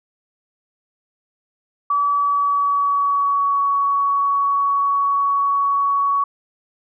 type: tone with pitch glide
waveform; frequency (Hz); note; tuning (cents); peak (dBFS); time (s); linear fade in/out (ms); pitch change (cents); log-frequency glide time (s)
sine; 1147 to 1122.1; D6 to C#6; -41 to +21; -15; 1.9-6.24; 5; -38; 2.09-3.61
effects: none